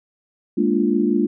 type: chord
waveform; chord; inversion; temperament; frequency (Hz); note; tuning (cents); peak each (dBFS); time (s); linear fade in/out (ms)
sine; Bb dominant seventh; third; equal; 207.7 / 233.1 / 293.7 / 349.2; Ab3 / Bb3 / D4 / F4; 0 / 0 / 0 / 0; -21; 0.57-1.27; 10
effects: none